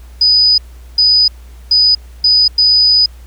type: tone bursts at uneven times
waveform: sine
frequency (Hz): 4978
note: D#8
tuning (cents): 0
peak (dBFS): -6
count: 5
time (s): 0.21-0.58 / 0.98-1.28 / 1.71-1.95 / 2.24-2.48 / 2.58-3.06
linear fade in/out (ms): 5
effects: added 60 Hz sine -32 dBFS peak until 3.26 s + pink hiss -47 dBFS RMS until 3.26 s